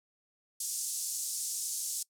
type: band-pass noise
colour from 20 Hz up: pink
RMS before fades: -36 dBFS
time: 0.6-2.03 s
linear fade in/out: 5 ms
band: 6100 to 11000 Hz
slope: 24 dB/octave
effects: noise-tail reverb RT60 0.1 s tail -22 dB re dry